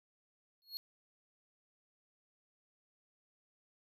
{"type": "tone with exponential growth", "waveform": "square", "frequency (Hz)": 4315, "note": "C#8", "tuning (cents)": -47, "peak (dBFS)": -36, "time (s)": [0.62, 0.77], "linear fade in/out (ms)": 0, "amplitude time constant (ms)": 31, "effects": []}